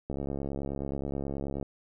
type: click train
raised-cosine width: 2 ms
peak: -21 dBFS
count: 107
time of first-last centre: 0.1-1.627 s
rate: 69.4 Hz
effects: none